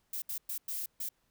violet noise bursts at uneven times, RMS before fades -37 dBFS, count 5, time 0.13-0.22 / 0.29-0.38 / 0.49-0.58 / 0.68-0.86 / 1-1.09 s, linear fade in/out 5 ms, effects pink hiss -75 dBFS RMS until 1.3 s

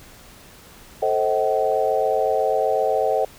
sine chord, A diminished seventh, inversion none, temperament just, 440 / 528 / 633.6 / 760.3 Hz, A4 / C5 / Eb5 / Gb5, 0 / +16 / +31 / +47 cents, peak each -23 dBFS, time 1.02-3.25 s, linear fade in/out 5 ms, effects pink hiss -46 dBFS RMS until 3.38 s

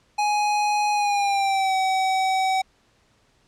square tone with pitch glide, 834 to 760.4 Hz, G#5 to F#5, +7 to +47 cents, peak -20 dBFS, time 0.18-2.62 s, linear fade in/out 10 ms, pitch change -160 cents, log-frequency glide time 0.92-1.75 s, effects pink hiss -62 dBFS RMS until 3.47 s + low-pass 7000 Hz 12 dB/octave

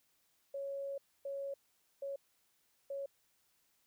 sine tone bursts at uneven times, 554.4 Hz, C#5, in tune, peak -38 dBFS, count 4, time 0.54-0.98 / 1.25-1.54 / 2.02-2.16 / 2.9-3.06 s, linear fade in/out 5 ms, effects white hiss -75 dBFS RMS until 3.86 s

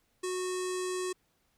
square tone with low-pass filter, 367.1 Hz, F#4, 14 cents flat, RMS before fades -34 dBFS, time 0.23-1.13 s, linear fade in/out 10 ms, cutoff 8500 Hz, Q 3.6, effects pink hiss -73 dBFS RMS until 1.57 s

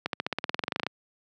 accelerating click train, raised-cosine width 0.3 ms, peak -11 dBFS, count 17, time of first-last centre 0.06-0.866 s, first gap 72 ms, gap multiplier 0.95, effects high-pass 150 Hz 12 dB/octave

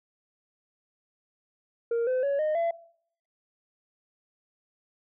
sine tone with pitch steps, 466.2 / 511.3 / 560.9 / 615.2 / 674.7 Hz, A#4 / C5 / C#5 / D#5 / E5, 0 / -40 / +20 / -20 / +40 cents, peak -21 dBFS, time 1.91-2.71 s, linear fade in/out 5 ms, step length 160 ms, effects noise-tail reverb RT60 0.6 s tail -21 dB re dry + tanh soft clip ceiling -23 dBFS

